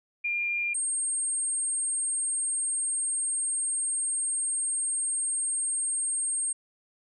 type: tone pair in turn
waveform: sine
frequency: 2402 / 8560 Hz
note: D7 / C9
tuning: +38 / +38 cents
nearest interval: octave + minor seventh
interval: 2200 cents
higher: second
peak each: -26 dBFS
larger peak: neither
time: 0.24-0.74 / 0.74-6.53 s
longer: second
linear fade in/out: 10 ms
effects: none